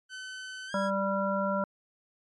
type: tone with pitch glide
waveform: sawtooth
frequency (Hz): 1519 to 1646.9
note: F#6 to G#6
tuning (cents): +45 to -15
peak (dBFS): -35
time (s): 0.09-0.91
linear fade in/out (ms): 50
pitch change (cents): +140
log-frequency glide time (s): 0.67-0.74
type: harmonic tone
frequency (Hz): 196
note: G3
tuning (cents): 0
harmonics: 1 / 3 / 5 / 7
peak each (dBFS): -31 / -30 / -34 / -33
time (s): 0.74-1.64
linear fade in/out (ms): 2
effects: low-pass 8000 Hz 12 dB/octave + MP3 48 kbps